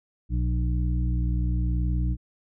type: harmonic tone with a mistuned harmonic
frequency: 60.9 Hz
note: B1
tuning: 24 cents flat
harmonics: 1 / 2 / 3 / 5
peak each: -23 / -29 / -33 / -37 dBFS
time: 0.29-2.17 s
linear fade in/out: 50 ms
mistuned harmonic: 3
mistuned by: -18 cents
effects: none